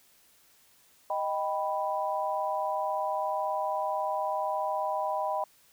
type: chord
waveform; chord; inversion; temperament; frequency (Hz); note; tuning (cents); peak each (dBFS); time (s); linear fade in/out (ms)
sine; Eb augmented; none; equal; 622.3 / 784 / 987.8; Eb5 / G5 / B5; 0 / 0 / 0; -32; 1.1-5.44; 2
effects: white hiss -62 dBFS RMS until 5.72 s